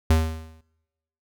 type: tone with exponential decay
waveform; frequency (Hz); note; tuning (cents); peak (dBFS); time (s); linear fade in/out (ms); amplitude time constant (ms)
square; 80; D#2; +49; -14; 0.1-0.61; 5; 110
effects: noise-tail reverb RT60 1.0 s tail -25 dB re dry

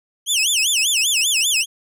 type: tone with vibrato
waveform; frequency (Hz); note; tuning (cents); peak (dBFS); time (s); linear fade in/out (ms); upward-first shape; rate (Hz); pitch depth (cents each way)
20% pulse; 2997; F#7; +22; -10; 0.26-1.66; 50; sine; 5.1; 290
effects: none

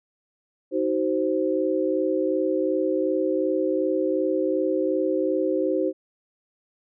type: chord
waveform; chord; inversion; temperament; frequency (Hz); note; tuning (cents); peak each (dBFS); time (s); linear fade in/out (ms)
sine; C diminished; first; just; 314 / 376.7 / 523.3; Eb4 / Gb4 / C5; +16 / +31 / 0; -25; 0.71-5.93; 50
effects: none

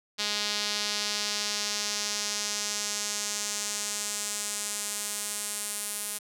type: tone with band-pass filter sweep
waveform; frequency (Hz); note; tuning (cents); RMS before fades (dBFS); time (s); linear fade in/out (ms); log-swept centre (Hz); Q
sawtooth; 207.7; G#3; 0; -32; 0.18-6.19; 20; 4400 to 10000; 1.9
effects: none

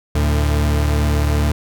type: tone pair together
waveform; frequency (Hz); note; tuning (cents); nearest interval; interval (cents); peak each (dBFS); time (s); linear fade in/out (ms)
40% pulse; 74 / 112.26; D2 / A2; +14 / +35; perfect fifth; 721; -14 / -21; 0.15-1.52; 5
effects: none

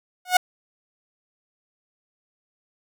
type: tone with exponential growth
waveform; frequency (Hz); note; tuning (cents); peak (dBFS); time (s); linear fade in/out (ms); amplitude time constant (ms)
sawtooth; 729; F#5; -26; -6; 0.25-0.37; 5; 25
effects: none

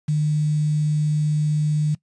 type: tone with quantisation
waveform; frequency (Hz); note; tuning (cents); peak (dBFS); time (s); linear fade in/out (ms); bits
sine; 151.3; D#3; -48; -17; 0.08-1.95; 10; 7
effects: noise-tail reverb RT60 0.1 s tail -20 dB re dry + resampled to 22050 Hz

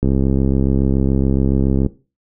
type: click train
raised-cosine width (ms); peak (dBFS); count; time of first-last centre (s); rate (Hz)
3; -4; 124; 0.03-1.863; 67.1
effects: noise-tail reverb RT60 0.3 s tail -17 dB re dry

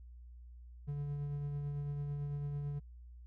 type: tone with tremolo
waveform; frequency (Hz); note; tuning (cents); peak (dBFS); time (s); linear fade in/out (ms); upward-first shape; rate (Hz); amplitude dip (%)
triangle; 144.2; D3; -31; -33; 0.87-2.8; 20; triangle; 9; 30
effects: added 60 Hz sine -50 dBFS peak until 3.26 s

